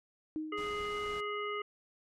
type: tone with exponential decay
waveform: sine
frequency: 311.1 Hz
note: D#4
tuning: in tune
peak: -32 dBFS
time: 0.36-1.01 s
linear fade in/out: 0 ms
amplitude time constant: 140 ms
type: harmonic tone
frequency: 415.3 Hz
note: G#4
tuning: in tune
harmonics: 1 / 3 / 5 / 7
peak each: -38 / -38 / -42 / -46 dBFS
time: 0.52-1.62 s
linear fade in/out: 5 ms
type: noise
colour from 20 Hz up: pink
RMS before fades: -49 dBFS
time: 0.57-1.21 s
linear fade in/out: 10 ms
effects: low-pass 8000 Hz 12 dB/octave